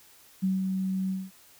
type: tone with ADSR envelope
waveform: sine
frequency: 189.4 Hz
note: F#3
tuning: 41 cents sharp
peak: -22 dBFS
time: 0.42-1.31 s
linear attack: 20 ms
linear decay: 170 ms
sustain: -4 dB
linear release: 210 ms
effects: white hiss -56 dBFS RMS until 1.59 s